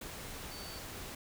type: tone in noise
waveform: sine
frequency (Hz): 4541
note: C#8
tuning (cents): +41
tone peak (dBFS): -49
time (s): 0.51-0.79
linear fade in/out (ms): 5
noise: pink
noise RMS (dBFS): -45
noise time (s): 0.01-1.15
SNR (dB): -7
effects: none